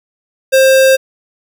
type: tone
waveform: square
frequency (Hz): 530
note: C5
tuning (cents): +22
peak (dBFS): -6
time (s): 0.52-0.97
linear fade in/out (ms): 20
effects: none